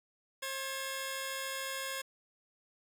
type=tone pair together; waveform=10% pulse; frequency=535.5 / 1700 Hz; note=C5 / G#6; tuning=+40 / +40 cents; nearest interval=octave + minor sixth; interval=2000 cents; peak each=-30 / -32 dBFS; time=0.42-2.02 s; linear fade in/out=10 ms; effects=10-bit